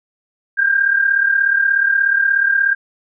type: tone pair together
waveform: sine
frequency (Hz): 1568 / 1604.7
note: G6 / G6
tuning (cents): 0 / +40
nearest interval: unison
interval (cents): 40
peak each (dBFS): -18 / -13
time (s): 0.57-2.75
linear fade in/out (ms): 20
effects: none